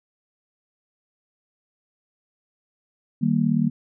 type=chord; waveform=sine; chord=Eb major; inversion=none; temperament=just; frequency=155.56 / 194.45 / 233.3 Hz; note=Eb3 / G3 / Bb3; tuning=0 / -14 / +2 cents; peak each=-23 / -23 / -21 dBFS; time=3.21-3.7 s; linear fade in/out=20 ms; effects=none